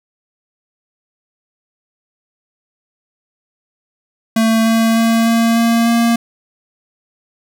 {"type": "tone with pitch steps", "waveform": "square", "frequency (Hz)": [224.2, 225.9, 227.6, 229.3, 231, 232.8], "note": ["A3", "A3", "A#3", "A#3", "A#3", "A#3"], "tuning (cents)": [33, 46, -41, -28, -16, -2], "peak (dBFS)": -11, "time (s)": [4.36, 6.16], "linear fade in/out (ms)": 5, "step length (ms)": 300, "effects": []}